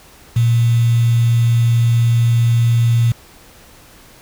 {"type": "tone with quantisation", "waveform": "sine", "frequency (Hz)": 117.3, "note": "A#2", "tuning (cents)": 11, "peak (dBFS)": -10, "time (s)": [0.36, 3.12], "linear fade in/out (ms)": 5, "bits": 5, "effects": ["pink hiss -44 dBFS RMS until 4.21 s"]}